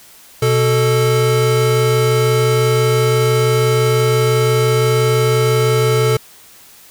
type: tone pair together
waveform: square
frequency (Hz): 124.4 / 439.1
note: B2 / A4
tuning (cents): +13 / -4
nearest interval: octave + minor seventh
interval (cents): 2183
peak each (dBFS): -15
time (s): 0.42-6.17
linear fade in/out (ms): 5
effects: white hiss -43 dBFS RMS until 6.9 s